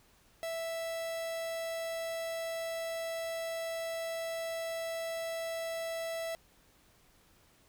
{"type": "tone", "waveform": "45% pulse", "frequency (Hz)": 659.3, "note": "E5", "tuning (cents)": 0, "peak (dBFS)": -35, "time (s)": [0.43, 6.35], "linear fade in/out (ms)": 0, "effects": ["pink hiss -65 dBFS RMS until 7.68 s"]}